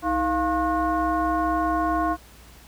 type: tone with frequency modulation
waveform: sine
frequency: 698.5 Hz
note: F5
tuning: in tune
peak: -20 dBFS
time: 0.02-2.17 s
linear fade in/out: 50 ms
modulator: 381 Hz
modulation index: 1.4
effects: added 59 Hz sine -49 dBFS peak until 2.67 s + pink hiss -50 dBFS RMS until 2.67 s